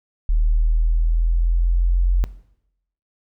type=linear sweep; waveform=sine; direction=up; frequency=38.59 to 44.73 Hz; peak=-14 dBFS; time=0.29-2.24 s; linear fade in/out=0 ms; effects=noise-tail reverb RT60 0.8 s tail -18 dB re dry